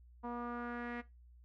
sawtooth tone with low-pass filter sweep, 239.7 Hz, A#3, 48 cents sharp, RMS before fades -42 dBFS, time 0.23-1.02 s, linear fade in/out 20 ms, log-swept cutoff 1000 to 2000 Hz, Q 3.6, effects noise-tail reverb RT60 0.2 s tail -17 dB re dry + added 60 Hz sine -57 dBFS peak until 1.44 s

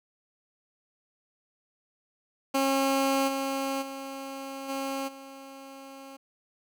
15% pulse tone with level steps, 271.3 Hz, C#4, 37 cents flat, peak -17 / -22 / -30 / -24 / -37 dBFS, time 2.54-6.17 s, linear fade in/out 10 ms, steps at 3.27 / 3.81 / 4.68 / 5.07 s, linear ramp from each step 20 ms, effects none

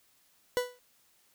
40% pulse tone with exponential decay, 493.9 Hz, B4, in tune, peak -22 dBFS, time 0.57-0.79 s, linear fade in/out 0 ms, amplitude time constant 46 ms, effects white hiss -67 dBFS RMS until 1.34 s

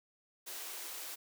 white high-pass noise, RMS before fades -44 dBFS, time 0.46-1.16 s, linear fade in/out 20 ms, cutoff 300 Hz, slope 96 dB/octave, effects none

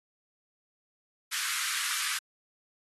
pink high-pass noise, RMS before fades -32 dBFS, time 1.31-2.19 s, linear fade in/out 20 ms, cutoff 1200 Hz, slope 48 dB/octave, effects AAC 32 kbps

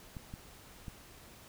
clicks, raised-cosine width 5 ms, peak -30 dBFS, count 3, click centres 0.168 / 0.339 / 0.882 s, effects pink hiss -55 dBFS RMS until 1.48 s

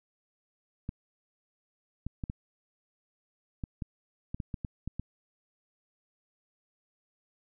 clicks, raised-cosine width 5 ms, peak -22 dBFS, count 12, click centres 0.891 / 2.066 / 2.238 / 2.299 / 3.638 / 3.822 / 4.345 / 4.402 / 4.542 / 4.648 / 4.876 / 4.996 s, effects none

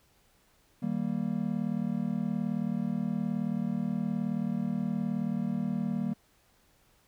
triangle chord, Eb major, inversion none, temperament just, 155.56 / 194.45 / 233.3 Hz, Eb3 / G3 / Bb3, 0 / -14 / +2 cents, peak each -34 / -30 / -30 dBFS, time 0.82-6.14 s, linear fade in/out 10 ms, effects pink hiss -66 dBFS RMS until 7.07 s

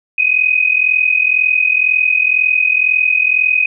sine tone pair together, 2489 / 2531 Hz, D#7 / D#7, 0 / +29 cents, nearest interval unison, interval 29 cents, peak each -13 dBFS, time 0.18-3.66 s, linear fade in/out 5 ms, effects none

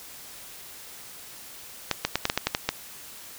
clicks, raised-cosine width 0.2 ms, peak -5 dBFS, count 9, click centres 1.913 / 2.05 / 2.156 / 2.254 / 2.299 / 2.376 / 2.47 / 2.549 / 2.69 s, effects white hiss -44 dBFS RMS until 3.38 s

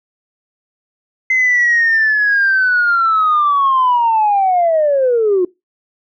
sine linear sweep, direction down, 2068 to 350 Hz, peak -9 dBFS, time 1.3-5.45 s, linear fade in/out 5 ms, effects noise-tail reverb RT60 0.2 s tail -21 dB re dry + tanh soft clip ceiling -6 dBFS

